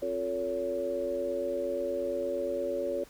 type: harmonic tone with a mistuned harmonic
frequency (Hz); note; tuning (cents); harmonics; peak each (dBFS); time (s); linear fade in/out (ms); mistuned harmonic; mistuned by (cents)
88.6; F2; +25; 3 / 4 / 5 / 6; -41 / -36 / -36 / -31; 0.02-3.04; 5; 6; +100
effects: added 50 Hz sine -56 dBFS peak until 3.09 s + pink hiss -56 dBFS RMS until 3.09 s